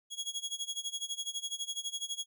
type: tone with tremolo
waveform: 25% pulse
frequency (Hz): 3322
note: G#7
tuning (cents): 0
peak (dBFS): -29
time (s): 0.1-2.26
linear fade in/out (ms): 50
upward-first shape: sine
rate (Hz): 12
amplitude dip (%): 90
effects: none